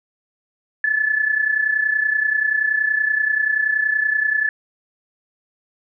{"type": "tone with amplitude modulation", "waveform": "sine", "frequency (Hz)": 1730, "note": "A6", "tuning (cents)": -30, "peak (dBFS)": -13, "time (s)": [0.84, 4.49], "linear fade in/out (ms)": 2, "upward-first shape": "sine", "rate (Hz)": 30.5, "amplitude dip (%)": 70, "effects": []}